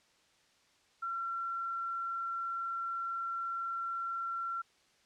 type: tone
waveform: sine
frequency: 1361 Hz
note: F6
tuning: 45 cents flat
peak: -34 dBFS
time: 1.02-4.62 s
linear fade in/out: 10 ms
effects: white hiss -68 dBFS RMS until 5.05 s + low-pass 6000 Hz 12 dB/octave